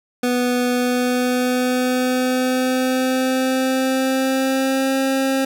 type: tone with pitch glide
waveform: 25% pulse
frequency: 246.9 to 267.7 Hz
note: B3 to C4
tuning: 0 to +40 cents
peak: -13 dBFS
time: 0.23-5.45 s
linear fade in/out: 5 ms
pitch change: +140 cents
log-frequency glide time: 0.72-4.97 s
effects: none